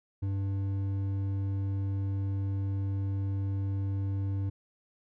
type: tone with hard clipping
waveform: triangle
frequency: 98 Hz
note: G2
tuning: in tune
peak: -30 dBFS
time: 0.22-4.5 s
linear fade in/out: 10 ms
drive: 10 dB
effects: none